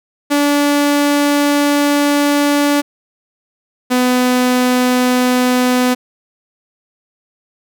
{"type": "tone pair in turn", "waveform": "sawtooth", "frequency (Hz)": [288.7, 250.5], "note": ["D4", "B3"], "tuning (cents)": [-30, 25], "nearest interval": "major second", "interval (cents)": 245, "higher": "first", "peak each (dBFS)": -7, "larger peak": "neither", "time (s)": [[0.3, 2.82], [3.9, 5.95]], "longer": "first", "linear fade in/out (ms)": 20, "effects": []}